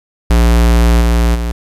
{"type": "tone with level steps", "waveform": "square", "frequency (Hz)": 58.2, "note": "A#1", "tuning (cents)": -2, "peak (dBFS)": [-7, -9, -16], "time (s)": [0.3, 1.52], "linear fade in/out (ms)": 5, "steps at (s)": [1, 1.34], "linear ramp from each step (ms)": 20, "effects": ["resampled to 32000 Hz", "7-bit"]}